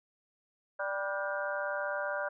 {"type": "harmonic tone with a mistuned harmonic", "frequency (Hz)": 196, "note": "G3", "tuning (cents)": 0, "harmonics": [3, 4, 5, 6, 7, 8], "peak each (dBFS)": [-35, -43, -41, -44, -38, -39], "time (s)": [0.79, 2.29], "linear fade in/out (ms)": 10, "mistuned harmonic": 7, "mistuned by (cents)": 75, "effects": []}